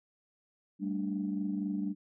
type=chord; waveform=sine; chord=G suspended second; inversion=none; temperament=equal; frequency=196 / 220 / 293.7 Hz; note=G3 / A3 / D4; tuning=0 / 0 / 0 cents; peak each=-33 / -38 / -35 dBFS; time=0.79-1.95 s; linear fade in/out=50 ms; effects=tanh soft clip ceiling -22 dBFS